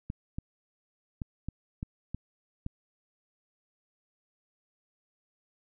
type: clicks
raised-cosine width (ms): 5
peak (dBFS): -22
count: 7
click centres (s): 0.101 / 0.385 / 1.218 / 1.486 / 1.829 / 2.146 / 2.664
effects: none